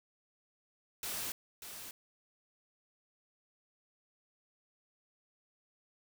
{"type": "noise with echo", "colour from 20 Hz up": "white", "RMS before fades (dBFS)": -39, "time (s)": [1.03, 1.32], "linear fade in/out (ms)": 2, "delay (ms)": 590, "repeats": 1, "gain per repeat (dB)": -8, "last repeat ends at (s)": 1.91, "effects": []}